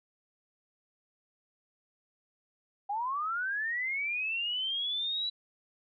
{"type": "linear sweep", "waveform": "sine", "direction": "up", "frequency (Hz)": [784, 3957], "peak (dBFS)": -30, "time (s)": [2.89, 5.3], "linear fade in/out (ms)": 10, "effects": []}